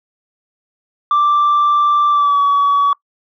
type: tone with pitch glide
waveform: sine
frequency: 1174.7 to 1134.7 Hz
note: D6 to C#6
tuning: 0 to +40 cents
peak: -8 dBFS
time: 1.11-2.93 s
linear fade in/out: 2 ms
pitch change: -60 cents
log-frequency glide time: 2.1-2.41 s
effects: noise-tail reverb RT60 0.1 s tail -24 dB re dry + tanh soft clip ceiling -8 dBFS